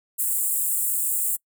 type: high-pass noise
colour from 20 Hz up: pink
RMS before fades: -24 dBFS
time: 0.18-1.37 s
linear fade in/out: 20 ms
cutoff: 7500 Hz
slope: 96 dB/octave
effects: noise-tail reverb RT60 0.1 s tail -26 dB re dry